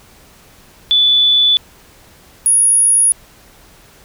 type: tone pair in turn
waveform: sine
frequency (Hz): 3472 / 10404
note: A7 / E9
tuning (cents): -24 / -24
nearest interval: octave + perfect fifth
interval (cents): 1900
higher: second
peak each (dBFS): -8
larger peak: neither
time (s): 0.91-1.57 / 2.46-3.12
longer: neither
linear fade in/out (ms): 0
effects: pink hiss -45 dBFS RMS until 4.04 s